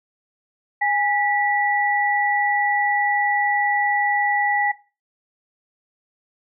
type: tone pair together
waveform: sine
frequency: 822 / 1955.1 Hz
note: G#5 / B6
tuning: -18 / -18 cents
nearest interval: octave + minor third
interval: 1500 cents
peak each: -20 / -20 dBFS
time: 0.81-4.72 s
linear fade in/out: 10 ms
effects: noise-tail reverb RT60 0.3 s tail -17 dB re dry